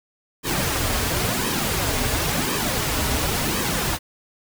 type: noise with flanger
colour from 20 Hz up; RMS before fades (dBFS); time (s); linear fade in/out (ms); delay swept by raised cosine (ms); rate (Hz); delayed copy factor
pink; -23; 0.43-3.99; 50; 1.4 to 5.9; 0.95; -0.6
effects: none